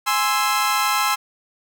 sawtooth chord, Ab augmented, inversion none, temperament equal, 830.6 / 1046.5 / 1318.5 Hz, Ab5 / C6 / E6, 0 / 0 / 0 cents, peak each -20 / -18 / -18 dBFS, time 0.06-1.16 s, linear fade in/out 20 ms, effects none

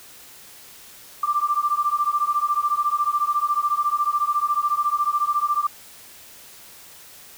sine beating tone pair, 1174.7 / 1188.7 Hz, D6 / D6, 0 / +21 cents, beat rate 14 Hz, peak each -22 dBFS, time 1.23-5.67 s, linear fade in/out 5 ms, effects white hiss -45 dBFS RMS until 7.37 s

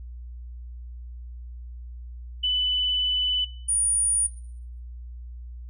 sine tone pair in turn, 2994 / 9505 Hz, F#7 / D9, +20 / +20 cents, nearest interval octave + minor sixth, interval 2000 cents, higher second, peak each -21 dBFS, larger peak neither, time 2.43-3.45 / 3.68-4.27 s, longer first, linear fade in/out 10 ms, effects noise-tail reverb RT60 0.6 s tail -17 dB re dry + added 60 Hz sine -36 dBFS peak until 5.69 s

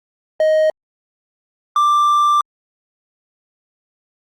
triangle tone pair in turn, 625 / 1179.8 Hz, D#5 / D6, +8 / +8 cents, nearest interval major seventh, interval 1100 cents, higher second, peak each -9 dBFS, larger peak neither, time 0.4-0.7 / 1.76-2.41 s, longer second, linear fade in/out 2 ms, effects Opus 48 kbps

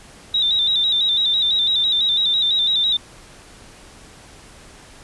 sine tone with vibrato, 3700 Hz, A#7, 14 cents flat, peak -15 dBFS, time 0.34-2.97 s, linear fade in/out 5 ms, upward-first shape square, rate 6 Hz, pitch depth 60 cents each way, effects pink hiss -44 dBFS RMS until 5.03 s + resampled to 24000 Hz

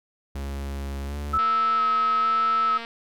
45% pulse tone with pitch glide, 69.3 to 72.33 Hz, C#2 to D2, 0 to -26 cents, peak -29 dBFS, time 0.35-1.38 s, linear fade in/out 5 ms, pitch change +74 cents, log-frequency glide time 1.04-1.17 s
sine tone with vibrato, 1300 Hz, E6, 24 cents flat, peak -19 dBFS, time 1.33-2.78 s, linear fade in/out 10 ms, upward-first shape square, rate 1.1 Hz, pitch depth 14 cents each way
click train, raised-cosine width 0.3 ms, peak -20 dBFS, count 338, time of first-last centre 1.39-2.849 s, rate 231 Hz
effects none

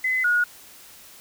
sine tone pair in turn, 2029 / 1446.8 Hz, B6 / F#6, +46 / -39 cents, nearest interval tritone, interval 585 cents, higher first, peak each -20 / -17 dBFS, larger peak second, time 0.04-0.24 / 0.24-0.44 s, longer neither, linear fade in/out 5 ms, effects white hiss -47 dBFS RMS until 1.2 s

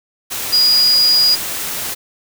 sine tone in noise, 4886 Hz, D#8, 32 cents flat, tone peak -9 dBFS, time 0.52-1.36 s, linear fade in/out 20 ms, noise white, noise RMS -23 dBFS, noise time 0.3-1.95 s, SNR +11 dB, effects none

